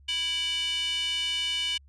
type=tone with high-pass filter; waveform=square; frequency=329.6 Hz; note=E4; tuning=in tune; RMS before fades=-29 dBFS; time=0.08-1.78 s; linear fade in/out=10 ms; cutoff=2800 Hz; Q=8.3; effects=added 69 Hz sine -52 dBFS peak until 1.88 s + resampled to 22050 Hz